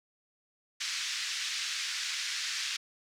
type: band-pass noise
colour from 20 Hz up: white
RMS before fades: -35 dBFS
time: 0.8-2.77 s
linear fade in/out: 10 ms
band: 1600 to 6000 Hz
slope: 24 dB/octave
effects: none